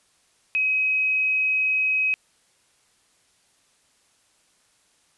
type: tone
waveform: sine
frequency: 2538 Hz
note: D#7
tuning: 34 cents sharp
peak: -19 dBFS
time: 0.55-2.14 s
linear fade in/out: 0 ms
effects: white hiss -63 dBFS RMS until 5.17 s + resampled to 24000 Hz